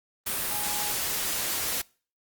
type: tone in noise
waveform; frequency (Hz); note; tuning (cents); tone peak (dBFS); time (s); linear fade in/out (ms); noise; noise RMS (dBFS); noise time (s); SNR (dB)
sine; 830.6; G#5; 0; -36; 0.5-0.93; 10; white; -29; 0.26-1.82; -10
effects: noise-tail reverb RT60 0.4 s tail -24 dB re dry + Opus 32 kbps